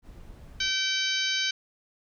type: noise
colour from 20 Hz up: brown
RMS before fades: -46 dBFS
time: 0.02-0.73 s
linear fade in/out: 50 ms
type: harmonic tone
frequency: 770 Hz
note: G5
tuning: 31 cents flat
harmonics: 2 / 3 / 4 / 5 / 6 / 7 / 8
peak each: -32 / -33 / -30 / -32 / -33 / -37 / -36 dBFS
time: 0.6-1.51 s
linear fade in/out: 5 ms
effects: none